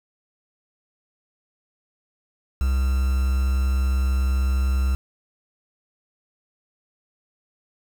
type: tone with quantisation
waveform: triangle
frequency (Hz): 65.41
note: C2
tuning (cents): 0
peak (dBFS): -16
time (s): 2.61-4.95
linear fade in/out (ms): 0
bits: 6
effects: none